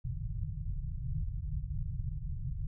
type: low-pass noise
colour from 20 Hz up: pink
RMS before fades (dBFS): -36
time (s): 0.04-2.67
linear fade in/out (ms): 5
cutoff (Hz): 160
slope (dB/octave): 96
effects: none